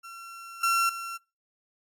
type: tone with level steps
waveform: 35% pulse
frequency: 1360 Hz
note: F6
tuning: 46 cents flat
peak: -39 / -20 / -32 dBFS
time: 0.03-1.18 s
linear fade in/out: 20 ms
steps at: 0.63 / 0.89 s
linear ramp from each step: 5 ms
effects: noise-tail reverb RT60 0.3 s tail -25 dB re dry + AAC 64 kbps